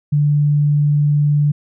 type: tone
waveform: sine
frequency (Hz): 146.83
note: D3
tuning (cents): 0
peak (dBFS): -11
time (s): 0.12-1.52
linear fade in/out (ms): 10
effects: none